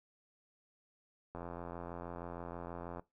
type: click train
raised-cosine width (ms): 1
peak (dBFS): -30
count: 143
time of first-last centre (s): 1.35-2.995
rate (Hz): 86.3
effects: noise-tail reverb RT60 0.2 s tail -19 dB re dry